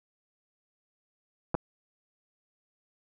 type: clicks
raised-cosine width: 1 ms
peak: -14 dBFS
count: 2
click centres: 1.544 / 1.55 s
effects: none